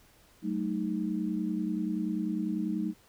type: chord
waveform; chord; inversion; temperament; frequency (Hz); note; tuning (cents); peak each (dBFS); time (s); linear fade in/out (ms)
sine; D# diminished; first; equal with one note detuned; 189.76 / 220 / 311.1; F#3 / A3 / D#4; +44 / 0 / 0; -33; 0.42-2.94; 50
effects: pink hiss -61 dBFS RMS until 3.08 s